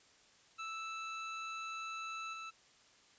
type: tone with level steps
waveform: 25% pulse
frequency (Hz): 1318.5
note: E6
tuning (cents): 0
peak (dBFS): -37 / -40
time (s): 0.58-2.51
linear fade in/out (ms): 20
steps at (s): 2.33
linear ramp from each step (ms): 5
effects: white hiss -65 dBFS RMS until 3.18 s + resampled to 16000 Hz